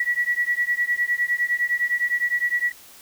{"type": "beating tone pair", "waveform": "sine", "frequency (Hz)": [1933, 1942.8], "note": ["B6", "B6"], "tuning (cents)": [-38, -29], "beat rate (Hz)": 9.8, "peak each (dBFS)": -23, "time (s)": [0, 2.72], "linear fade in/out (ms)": 5, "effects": ["white hiss -47 dBFS RMS until 3.01 s"]}